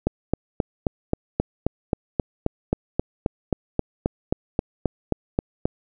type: click train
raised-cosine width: 2 ms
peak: -6 dBFS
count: 22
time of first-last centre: 0.07-5.655 s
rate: 3.76 Hz
effects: none